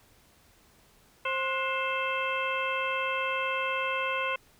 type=harmonic tone with a mistuned harmonic; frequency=528 Hz; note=C5; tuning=16 cents sharp; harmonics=1 / 2 / 3 / 4 / 5 / 6; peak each=-34 / -32 / -36 / -36 / -33 / -41 dBFS; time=1.25-4.36 s; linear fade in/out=5 ms; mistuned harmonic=3; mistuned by=-140 cents; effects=pink hiss -61 dBFS RMS until 4.59 s